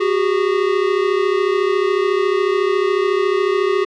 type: tone pair together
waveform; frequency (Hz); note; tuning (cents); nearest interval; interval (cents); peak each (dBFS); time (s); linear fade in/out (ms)
square; 371.4 / 405.4; F#4 / G#4; +7 / -42; major second; 151; -18; 0-3.85; 10
effects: low-pass 3000 Hz 12 dB/octave